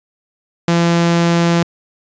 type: tone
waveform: sawtooth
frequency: 170 Hz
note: F3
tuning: 46 cents flat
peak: -7 dBFS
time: 0.68-1.63 s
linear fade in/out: 2 ms
effects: resampled to 16000 Hz